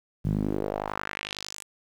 sawtooth tone with band-pass filter sweep, 51 Hz, G#1, 31 cents flat, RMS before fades -31 dBFS, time 0.24-1.64 s, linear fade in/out 20 ms, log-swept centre 140 to 8800 Hz, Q 2.2, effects 9-bit

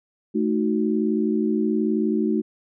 sine chord, D# diminished, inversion second, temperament equal with one note detuned, 218.4 / 311.1 / 370 Hz, A3 / D#4 / F#4, -13 / 0 / 0 cents, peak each -22 / -24 / -25 dBFS, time 0.34-2.42 s, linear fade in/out 20 ms, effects none

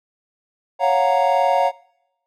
triangle chord, Gb major seventh, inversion second, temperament equal, 554.4 / 698.5 / 740 / 932.3 Hz, Db5 / F5 / Gb5 / Bb5, 0 / 0 / 0 / 0 cents, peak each -18 dBFS, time 0.79-1.72 s, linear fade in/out 50 ms, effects noise-tail reverb RT60 0.9 s tail -24 dB re dry

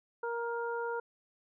harmonic tone, 469 Hz, A#4, 11 cents sharp, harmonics 1 / 2 / 3, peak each -35 / -38 / -40 dBFS, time 0.23-1 s, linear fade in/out 5 ms, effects none

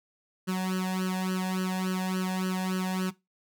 sawtooth tone with flanger, 186.1 Hz, F#3, 10 cents sharp, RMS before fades -29 dBFS, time 0.47-3.11 s, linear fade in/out 20 ms, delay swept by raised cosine 0.67 to 1.18 ms, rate 3.5 Hz, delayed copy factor +1, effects noise-tail reverb RT60 0.2 s tail -19 dB re dry

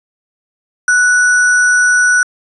sine tone with sample-and-hold, 1477 Hz, F#6, 3 cents flat, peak -7 dBFS, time 0.88-2.23 s, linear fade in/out 2 ms, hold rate 7350 Hz, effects resampled to 24000 Hz

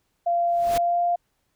sine tone with pitch glide, 690 to 697.6 Hz, F5 to F5, -21 to -2 cents, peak -19 dBFS, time 0.26-1.16 s, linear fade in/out 10 ms, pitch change +19 cents, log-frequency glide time 0.76-1.01 s
pink noise with exponential growth, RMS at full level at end -27 dBFS, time 0.47-0.78 s, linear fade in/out 5 ms, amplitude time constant 66 ms
effects pink hiss -72 dBFS RMS until 1.55 s

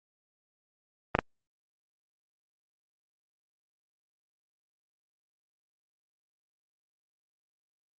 clicks, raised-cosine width 0.5 ms, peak -7 dBFS, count 2, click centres 1.151 / 1.189 s, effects Opus 24 kbps

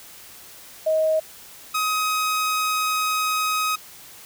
sine / sawtooth tone pair in turn, 631 / 1262 Hz, D#5 / D#6, +24 / +24 cents, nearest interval octave, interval 1200 cents, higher second, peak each -17 dBFS, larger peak neither, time 0.86-1.2 / 1.74-3.76 s, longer second, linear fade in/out 10 ms, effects white hiss -44 dBFS RMS until 4.25 s

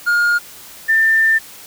triangle / sine tone pair in turn, 1421 / 1790.3 Hz, F6 / A6, +30 / +30 cents, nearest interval major third, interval 400 cents, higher second, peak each -10 dBFS, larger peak neither, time 0.06-0.39 / 0.88-1.39 s, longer second, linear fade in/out 20 ms, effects white hiss -38 dBFS RMS until 1.66 s

